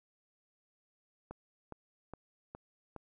click train, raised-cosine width 1 ms, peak -30 dBFS, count 5, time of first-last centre 1.31-2.963 s, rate 2.42 Hz, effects none

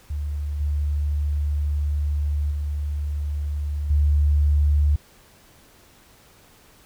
sine tone with level steps, 73.42 Hz, D2, in tune, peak -24 / -20 / -23 / -15 dBFS, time 0.1-4.96 s, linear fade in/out 5 ms, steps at 0.6 / 2.51 / 3.9 s, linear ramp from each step 5 ms, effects pink hiss -53 dBFS RMS until 6.85 s

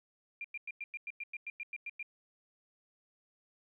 sine tone bursts, 2393 Hz, D7, 32 cents sharp, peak -38 dBFS, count 13, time 0.41-2.028 s, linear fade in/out 2 ms, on 34 ms, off 98 ms, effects 13-bit

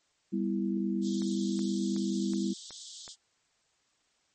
sine chord, E minor, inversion first, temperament just, 197.78 / 247.2 / 329.6 Hz, G3 / B3 / E4, +16 / +2 / 0 cents, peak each -30 / -35 / -33 dBFS, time 0.32-2.54 s, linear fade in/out 20 ms
pink high-pass noise, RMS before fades -44 dBFS, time 1.01-3.16 s, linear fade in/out 50 ms, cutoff 3200 Hz, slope 96 dB/octave
click train, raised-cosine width 0.5 ms, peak -33 dBFS, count 6, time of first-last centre 1.22-3.079 s, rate 2.69 Hz
effects white hiss -72 dBFS RMS until 4.34 s + MP3 32 kbps

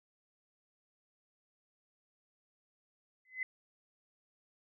sine tone with exponential growth, 2033 Hz, B6, 50 cents sharp, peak -30 dBFS, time 3.25-3.43 s, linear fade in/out 2 ms, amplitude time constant 37 ms, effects none

